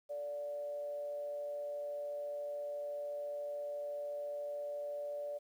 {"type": "tone with frequency modulation", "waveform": "sine", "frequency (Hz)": 582, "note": "D5", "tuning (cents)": -16, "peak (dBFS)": -38, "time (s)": [0.09, 5.39], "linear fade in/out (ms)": 20, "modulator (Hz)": 139, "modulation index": 0.27, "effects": ["11-bit"]}